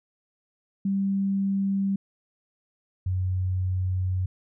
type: tone pair in turn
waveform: sine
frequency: 196 / 92.5 Hz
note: G3 / F#2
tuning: 0 / 0 cents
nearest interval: octave + minor second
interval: 1300 cents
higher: first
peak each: -22 / -23 dBFS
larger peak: first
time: 0.85-1.96 / 3.06-4.26 s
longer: second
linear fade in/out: 5 ms
effects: none